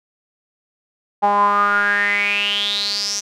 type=tone with band-pass filter sweep; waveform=sawtooth; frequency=203.6 Hz; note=G#3; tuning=34 cents flat; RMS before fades=-18 dBFS; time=1.22-3.21 s; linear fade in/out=20 ms; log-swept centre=830 to 6000 Hz; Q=9.3; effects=none